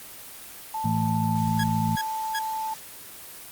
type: tone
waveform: sine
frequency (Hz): 880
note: A5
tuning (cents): 0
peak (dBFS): -27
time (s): 0.74-2.74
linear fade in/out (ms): 5
type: harmonic tone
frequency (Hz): 55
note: A1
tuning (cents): 0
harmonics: 2 / 3 / 4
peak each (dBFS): -27 / -27 / -27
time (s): 0.84-1.96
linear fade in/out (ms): 10
type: tone bursts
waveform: sawtooth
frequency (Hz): 1661.2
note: G#6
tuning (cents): 0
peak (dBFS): -24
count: 3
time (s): 1.59-2.391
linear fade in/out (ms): 5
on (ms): 47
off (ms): 330
effects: white hiss -42 dBFS RMS until 3.51 s + Opus 24 kbps